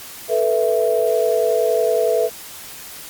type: chord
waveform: sine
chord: A suspended second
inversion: none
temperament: equal with one note detuned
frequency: 440 / 490.8 / 659.3 Hz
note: A4 / B4 / E5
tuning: 0 / -11 / 0 cents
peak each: -19 dBFS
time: 0.28-2.3 s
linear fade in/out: 50 ms
effects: white hiss -36 dBFS RMS until 3.09 s + Opus 48 kbps